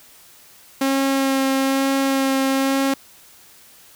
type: tone with vibrato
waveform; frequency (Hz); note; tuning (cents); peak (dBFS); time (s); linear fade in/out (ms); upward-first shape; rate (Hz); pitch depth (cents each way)
sawtooth; 270; C#4; -45; -13; 0.81-2.94; 5; sine; 1.1; 12
effects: white hiss -48 dBFS RMS until 3.95 s